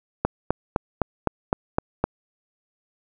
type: click train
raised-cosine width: 1 ms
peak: -5 dBFS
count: 8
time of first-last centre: 0.25-2.04 s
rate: 3.91 Hz
effects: none